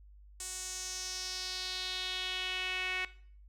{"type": "tone with band-pass filter sweep", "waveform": "sawtooth", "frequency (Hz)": 370, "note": "F#4", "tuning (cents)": 0, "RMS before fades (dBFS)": -38, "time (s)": [0.4, 3.05], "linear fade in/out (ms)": 2, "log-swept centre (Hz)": [7900, 2300], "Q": 3.1, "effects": ["noise-tail reverb RT60 0.5 s tail -17 dB re dry", "added 50 Hz sine -53 dBFS peak until 3.48 s"]}